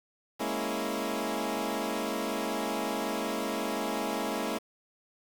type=chord; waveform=15% pulse; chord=A# half-diminished seventh; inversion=third; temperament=equal; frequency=207.7 / 233.1 / 277.2 / 329.6 Hz; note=G#3 / A#3 / C#4 / E4; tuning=0 / 0 / 0 / 0 cents; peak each=-30 dBFS; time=0.39-4.59 s; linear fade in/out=20 ms; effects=8-bit